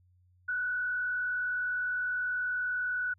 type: tone with frequency modulation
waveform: sine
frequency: 1480 Hz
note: F#6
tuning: in tune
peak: -29 dBFS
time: 0.48-3.14 s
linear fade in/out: 10 ms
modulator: 39.8 Hz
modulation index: 0.6
effects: added 90 Hz sine -62 dBFS peak until 3.18 s